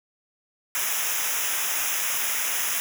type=noise with comb filter; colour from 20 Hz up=white; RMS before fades=-26 dBFS; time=0.75-2.8 s; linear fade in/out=0 ms; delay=0.23 ms; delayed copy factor=-0.95; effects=none